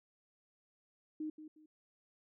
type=tone with echo; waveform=sine; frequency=308.9 Hz; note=D#4; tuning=12 cents flat; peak=-37 dBFS; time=1.2-1.3 s; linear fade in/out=5 ms; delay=180 ms; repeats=2; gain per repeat=-11 dB; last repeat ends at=1.66 s; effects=none